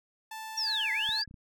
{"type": "tone", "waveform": "sawtooth", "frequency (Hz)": 880, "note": "A5", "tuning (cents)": 0, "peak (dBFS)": -35, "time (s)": [0.31, 1.22], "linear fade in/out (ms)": 5}
{"type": "linear two-way sweep", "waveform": "sine", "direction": "down then up", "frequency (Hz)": [5720, 1933, 4884], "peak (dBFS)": -28, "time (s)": [0.57, 1.24], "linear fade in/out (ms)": 10, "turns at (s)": 0.92}
{"type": "tone with vibrato", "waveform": "sine", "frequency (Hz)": 1680, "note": "G#6", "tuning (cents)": 19, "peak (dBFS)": -36, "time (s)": [0.64, 1.26], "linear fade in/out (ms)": 50, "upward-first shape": "square", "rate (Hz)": 18, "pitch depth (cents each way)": 24}
{"type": "clicks", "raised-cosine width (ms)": 5, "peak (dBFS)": -37, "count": 4, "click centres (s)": [1.091, 1.277, 1.311, 1.342]}
{"effects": []}